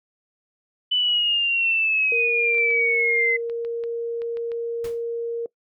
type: linear sweep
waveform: sine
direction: down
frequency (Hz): 3000 to 2041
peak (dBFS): -18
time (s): 0.91-3.37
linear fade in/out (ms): 10
type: tone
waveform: sine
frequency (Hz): 466.2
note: A#4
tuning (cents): 0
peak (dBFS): -24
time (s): 2.12-5.46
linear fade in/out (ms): 2
type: clicks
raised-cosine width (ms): 0.3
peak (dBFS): -28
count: 9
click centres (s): 2.546 / 2.581 / 2.707 / 3.498 / 3.649 / 3.838 / 4.219 / 4.371 / 4.518
type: noise with exponential decay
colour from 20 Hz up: pink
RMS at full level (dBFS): -36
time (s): 4.84-5.03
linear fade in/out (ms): 5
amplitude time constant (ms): 40
effects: noise-tail reverb RT60 0.1 s tail -22 dB re dry